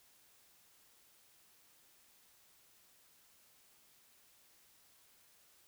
silence, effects white hiss -67 dBFS RMS until 5.67 s

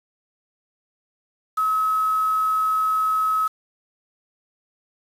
sine tone with quantisation, 1283 Hz, E6, 47 cents flat, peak -18 dBFS, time 1.57-3.48 s, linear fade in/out 10 ms, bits 6, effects resampled to 32000 Hz

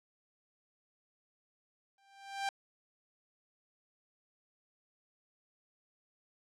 sawtooth tone with exponential growth, 789 Hz, G5, 11 cents sharp, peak -27 dBFS, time 1.98-2.49 s, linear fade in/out 2 ms, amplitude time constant 110 ms, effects low-pass 7000 Hz 12 dB/octave

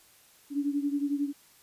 sine beating tone pair, 283 / 294 Hz, C#4 / D4, +36 / +2 cents, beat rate 11 Hz, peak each -28 / -32 dBFS, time 0.5-1.33 s, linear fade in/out 50 ms, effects white hiss -59 dBFS RMS until 1.62 s + resampled to 32000 Hz

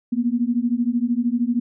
sine beating tone pair, 233.1 / 246.1 Hz, A#3 / B3, 0 / -6 cents, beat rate 13 Hz, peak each -21 dBFS, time 0.12-1.6 s, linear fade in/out 10 ms, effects none

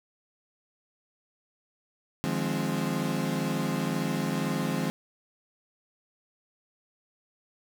35% pulse chord, F minor seventh, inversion third, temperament equal with one note detuned, 152.63 / 174.61 / 207.7 / 261.6 Hz, Eb3 / F3 / Ab3 / C4, -33 / 0 / 0 / 0 cents, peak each -31 dBFS, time 2.24-4.9 s, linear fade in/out 0 ms, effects none

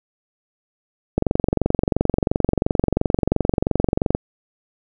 click train, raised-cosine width 2 ms, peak -3 dBFS, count 69, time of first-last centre 1.18-4.149 s, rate 22.9 Hz, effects none

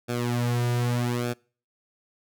sawtooth tone with flanger, 120.9 Hz, B2, 36 cents flat, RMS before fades -26 dBFS, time 0.08-1.34 s, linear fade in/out 20 ms, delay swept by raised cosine 1 to 3.7 ms, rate 0.82 Hz, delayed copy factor -0.85, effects noise-tail reverb RT60 0.4 s tail -25 dB re dry

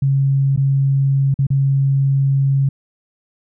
sine tone with dropouts, 137 Hz, C#3, 20 cents flat, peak -12 dBFS, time 0.02-2.69 s, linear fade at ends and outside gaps 5 ms, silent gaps 0.563-0.574 / 1.342-1.389 / 1.468-1.503 s, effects none

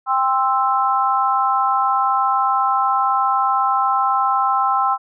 sine chord, C major, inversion second, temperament equal with one note detuned, 792.6 / 1046.5 / 1318.5 Hz, G5 / C6 / E6, +19 / 0 / 0 cents, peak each -19 dBFS, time 0.06-4.98 s, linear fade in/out 50 ms, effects none

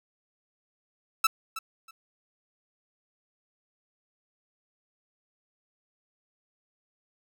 sawtooth tone with echo, 1318.5 Hz, E6, in tune, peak -15 dBFS, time 1.24-1.27 s, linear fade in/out 5 ms, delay 320 ms, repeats 2, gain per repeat -14 dB, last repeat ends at 1.91 s, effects none

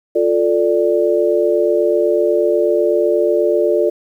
sine chord, D minor, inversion first, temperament just, 352.4 / 440.5 / 587.3 Hz, F4 / A4 / D5, +16 / +2 / 0 cents, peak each -16 dBFS, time 0.15-3.9 s, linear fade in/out 10 ms, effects 8-bit

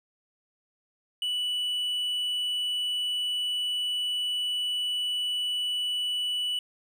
triangle tone, 2960 Hz, F#7, in tune, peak -25 dBFS, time 1.22-6.59 s, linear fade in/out 2 ms, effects none

